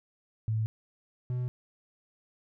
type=tone pair in turn; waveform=sine / triangle; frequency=110 / 124.54 Hz; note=A2 / B2; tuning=0 / +15 cents; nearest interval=major second; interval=215 cents; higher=second; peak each=-26 / -27 dBFS; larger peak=first; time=0.48-0.66 / 1.3-1.48 s; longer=neither; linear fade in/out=0 ms; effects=none